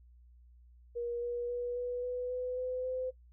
sine tone with pitch steps, 476.1 / 481.1 / 486.1 / 491.2 / 496.3 / 501.5 / 506.7 / 512 Hz, A#4 / B4 / B4 / B4 / B4 / B4 / B4 / C5, +37 / -45 / -28 / -9 / +8 / +26 / +44 / -38 cents, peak -33 dBFS, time 0.95-3.11 s, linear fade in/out 20 ms, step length 270 ms, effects noise-tail reverb RT60 0.1 s tail -18 dB re dry + added 60 Hz sine -56 dBFS peak until 3.32 s

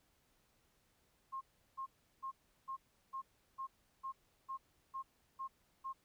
sine tone bursts, 1069 Hz, C6, 37 cents sharp, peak -40 dBFS, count 11, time 1.32-5.932 s, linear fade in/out 20 ms, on 92 ms, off 360 ms, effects pink hiss -75 dBFS RMS until 6.04 s

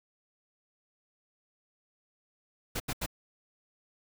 pink noise bursts, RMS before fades -33 dBFS, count 3, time 2.75-3.063 s, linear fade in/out 10 ms, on 51 ms, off 80 ms, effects none

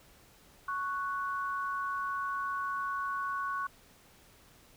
sine tone pair together, 1108.7 / 1479.9 Hz, C#6 / F#6, 0 / 0 cents, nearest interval perfect fourth, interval 500 cents, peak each -33 / -37 dBFS, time 0.68-3.67 s, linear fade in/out 5 ms, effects pink hiss -60 dBFS RMS until 4.76 s

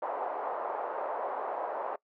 white band-pass noise, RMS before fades -35 dBFS, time 0.02-1.96 s, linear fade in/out 5 ms, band 490 to 950 Hz, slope 24 dB/octave, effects noise-tail reverb RT60 0.1 s tail -22 dB re dry

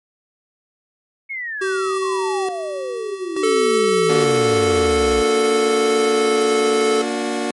sine exponential sweep, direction down, 2217 to 56.8 Hz, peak -24 dBFS, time 1.29-5.23 s, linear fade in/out 20 ms
square tone with tremolo, 381.7 Hz, G4, 46 cents flat, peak -20 dBFS, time 1.61-4.87 s, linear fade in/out 10 ms, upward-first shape square, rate 0.57 Hz, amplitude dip 65%
square tone with pitch glide, 439.1 to 436.3 Hz, A4 to A4, -4 to -15 cents, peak -16 dBFS, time 3.43-7.02 s, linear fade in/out 5 ms, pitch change -11 cents, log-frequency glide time 5.94-6.41 s
25% pulse chord, Bb augmented, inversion none, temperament just, 233.1 / 291.4 / 364.2 Hz, Bb3 / D4 / F#4, 0 / -13 / -27 cents, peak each -21 dBFS, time 4.09-7.51 s, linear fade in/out 5 ms
effects MP3 48 kbps

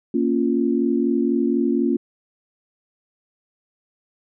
sine chord, Bb minor, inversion none, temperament equal, 233.1 / 277.2 / 349.2 Hz, Bb3 / Db4 / F4, 0 / 0 / 0 cents, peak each -21 / -21 / -22 dBFS, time 0.14-1.97 s, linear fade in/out 5 ms, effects none

